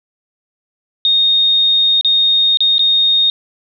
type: tone with dropouts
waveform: sine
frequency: 3700 Hz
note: A#7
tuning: 14 cents flat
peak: -9 dBFS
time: 1.05-3.3 s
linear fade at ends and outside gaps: 1 ms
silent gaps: 2.011-2.047 / 2.572-2.605 / 2.782-2.793 s
effects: none